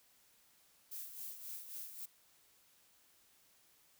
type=noise with tremolo; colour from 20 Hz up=violet; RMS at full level=-45 dBFS; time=0.91-2.06 s; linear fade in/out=10 ms; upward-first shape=sine; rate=3.7 Hz; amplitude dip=60%; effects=white hiss -69 dBFS RMS until 3.99 s